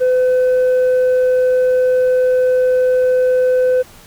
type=tone with tanh clipping; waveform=triangle; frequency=507 Hz; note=B4; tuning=45 cents sharp; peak=-11 dBFS; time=0-3.83 s; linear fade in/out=20 ms; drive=7 dB; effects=pink hiss -42 dBFS RMS until 4.06 s